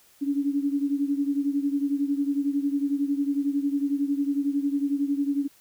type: beating tone pair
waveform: sine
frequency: 280 / 291 Hz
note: C#4 / D4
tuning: +18 / -16 cents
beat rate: 11 Hz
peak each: -24 / -28 dBFS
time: 0.21-5.48 s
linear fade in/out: 20 ms
effects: white hiss -58 dBFS RMS until 5.6 s